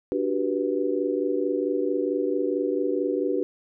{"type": "chord", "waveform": "sine", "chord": "G major seventh", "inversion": "second", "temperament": "just", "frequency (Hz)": [294, 367.5, 392, 490], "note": ["D4", "F#4", "G4", "B4"], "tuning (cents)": [2, -12, 0, -14], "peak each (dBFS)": -28, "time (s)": [0.12, 3.43], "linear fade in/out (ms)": 0, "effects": []}